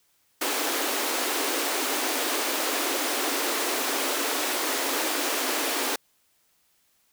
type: high-pass noise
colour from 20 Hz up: pink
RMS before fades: -27 dBFS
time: 0.41-5.96 s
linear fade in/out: 5 ms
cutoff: 260 Hz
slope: 96 dB/octave
effects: white hiss -67 dBFS RMS until 7.12 s